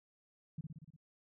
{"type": "tone with echo", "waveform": "sine", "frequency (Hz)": 155.56, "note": "D#3", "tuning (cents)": 0, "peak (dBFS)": -38, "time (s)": [0.58, 0.61], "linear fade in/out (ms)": 5, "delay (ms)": 59, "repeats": 6, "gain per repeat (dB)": -3, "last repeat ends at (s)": 0.964, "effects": []}